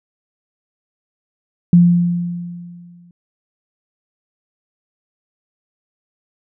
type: tone with exponential decay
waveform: sine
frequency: 174 Hz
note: F3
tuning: 6 cents flat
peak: -4 dBFS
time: 1.73-3.11 s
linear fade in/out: 2 ms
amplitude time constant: 300 ms
effects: none